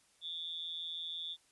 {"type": "tone with amplitude modulation", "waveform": "sine", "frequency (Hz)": 3520, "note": "A7", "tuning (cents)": 0, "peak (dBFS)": -35, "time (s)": [0.21, 1.37], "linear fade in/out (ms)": 50, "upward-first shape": "sine", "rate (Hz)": 166, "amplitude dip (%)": 90, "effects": ["white hiss -69 dBFS RMS until 1.51 s", "resampled to 24000 Hz"]}